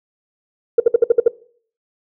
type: tone bursts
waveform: sine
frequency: 466.2 Hz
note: A#4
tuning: in tune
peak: -5 dBFS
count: 7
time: 0.78-1.281 s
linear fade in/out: 5 ms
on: 21 ms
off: 59 ms
effects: noise-tail reverb RT60 0.5 s tail -20 dB re dry + tanh soft clip ceiling -1 dBFS